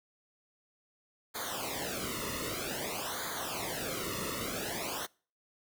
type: noise with flanger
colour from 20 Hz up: pink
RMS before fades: -37 dBFS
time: 1.34-5.07 s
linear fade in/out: 20 ms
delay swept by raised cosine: 0.36 to 1.29 ms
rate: 0.52 Hz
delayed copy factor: -1
effects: noise-tail reverb RT60 0.4 s tail -25 dB re dry